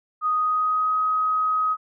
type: tone with pitch glide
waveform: sine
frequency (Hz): 1244.5 to 1262.6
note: D#6 to D#6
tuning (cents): 0 to +25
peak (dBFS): -19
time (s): 0.21-1.77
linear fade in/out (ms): 50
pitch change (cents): +25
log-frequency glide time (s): 0.35-0.97
effects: none